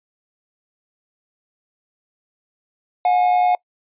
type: tone pair together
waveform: triangle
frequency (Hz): 723 / 833.4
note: F#5 / G#5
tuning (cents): -40 / +6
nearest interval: major second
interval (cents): 246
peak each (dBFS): -12 / -21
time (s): 3.05-3.55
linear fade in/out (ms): 2
effects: noise-tail reverb RT60 0.1 s tail -24 dB re dry + resampled to 8000 Hz